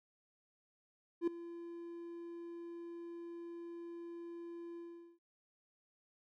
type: tone with ADSR envelope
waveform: triangle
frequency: 340.7 Hz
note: F4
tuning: 43 cents flat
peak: -26 dBFS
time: 1.21-5.19 s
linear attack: 64 ms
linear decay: 4 ms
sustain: -17 dB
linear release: 420 ms
effects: none